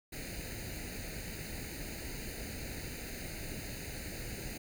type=noise with comb filter; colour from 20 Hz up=pink; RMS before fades=-42 dBFS; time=0.12-4.58 s; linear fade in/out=10 ms; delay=0.45 ms; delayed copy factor=+0.85; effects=none